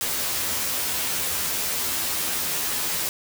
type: noise with comb filter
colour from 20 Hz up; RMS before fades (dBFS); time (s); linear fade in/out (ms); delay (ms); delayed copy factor
white; -26; 0.01-3.09; 0; 12; +0.8
effects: none